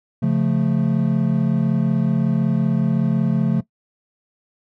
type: chord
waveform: triangle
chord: Db augmented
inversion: none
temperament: equal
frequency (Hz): 138.59 / 174.61 / 220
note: Db3 / F3 / A3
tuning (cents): 0 / 0 / 0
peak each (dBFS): -18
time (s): 0.22-3.61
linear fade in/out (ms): 10
effects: noise-tail reverb RT60 0.1 s tail -18 dB re dry